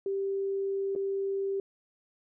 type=tone with dropouts; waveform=sine; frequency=392 Hz; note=G4; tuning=in tune; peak=-28 dBFS; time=0.06-1.6 s; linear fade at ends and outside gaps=2 ms; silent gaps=0.952-0.96 s; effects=none